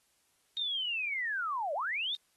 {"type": "linear two-way sweep", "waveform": "sine", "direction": "down then up", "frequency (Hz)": [3729, 548, 3729], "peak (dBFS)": -31, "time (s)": [0.57, 2.15], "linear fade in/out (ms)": 0, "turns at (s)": 1.74, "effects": ["white hiss -72 dBFS RMS until 2.36 s", "AAC 32 kbps"]}